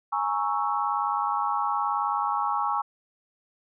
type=chord; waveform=sine; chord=A# half-diminished seventh; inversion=third; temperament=equal with one note detuned; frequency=830.6 / 929.6 / 1108.7 / 1318.5 Hz; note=G#5 / A#5 / C#6 / E6; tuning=0 / -5 / 0 / 0 cents; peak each=-28 / -31 / -28 / -31 dBFS; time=0.12-2.82 s; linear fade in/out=10 ms; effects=none